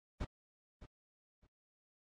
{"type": "noise with echo", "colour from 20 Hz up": "brown", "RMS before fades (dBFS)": -38, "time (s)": [0.2, 0.25], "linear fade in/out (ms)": 10, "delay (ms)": 610, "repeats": 2, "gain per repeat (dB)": -14, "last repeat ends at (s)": 1.47, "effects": ["low-pass 6000 Hz 12 dB/octave", "AAC 32 kbps"]}